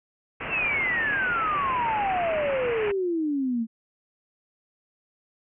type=low-pass noise; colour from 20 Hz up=white; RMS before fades=-33 dBFS; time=0.4-2.92 s; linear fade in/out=10 ms; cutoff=2800 Hz; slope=96 dB/octave
type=exponential sweep; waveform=sine; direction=down; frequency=2745 to 220 Hz; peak=-23 dBFS; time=0.49-3.67 s; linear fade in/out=50 ms
effects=none